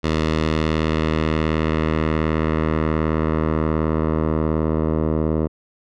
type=tone with low-pass filter sweep; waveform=10% pulse; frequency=78.7 Hz; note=D#2; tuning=20 cents sharp; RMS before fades=-20 dBFS; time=0.03-5.48 s; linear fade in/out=20 ms; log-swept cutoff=4500 to 700 Hz; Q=0.99; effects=none